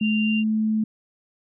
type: tone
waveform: sine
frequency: 2781 Hz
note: F7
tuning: 8 cents flat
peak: -26 dBFS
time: 0-0.44 s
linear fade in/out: 50 ms
type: tone with pitch glide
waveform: sine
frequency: 215.5 to 217.5 Hz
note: A3 to A3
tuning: -36 to -20 cents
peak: -19 dBFS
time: 0.01-0.84 s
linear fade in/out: 5 ms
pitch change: +16 cents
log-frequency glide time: 0.24-0.29 s
effects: none